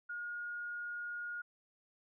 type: tone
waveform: sine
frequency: 1432 Hz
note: F6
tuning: 43 cents sharp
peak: -39 dBFS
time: 0.09-1.42 s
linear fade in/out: 10 ms
effects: none